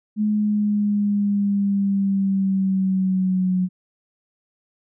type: linear sweep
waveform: sine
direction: down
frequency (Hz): 212.3 to 182.8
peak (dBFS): -17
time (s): 0.16-3.69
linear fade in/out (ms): 50
effects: none